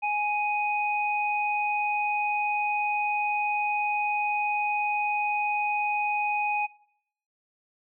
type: tone pair together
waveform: sine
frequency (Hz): 833 / 2496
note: G#5 / D#7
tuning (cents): +5 / +5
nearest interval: octave + perfect fifth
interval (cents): 1900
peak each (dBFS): -26 / -29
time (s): 0.02-6.67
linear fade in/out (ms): 20
effects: noise-tail reverb RT60 0.7 s tail -22 dB re dry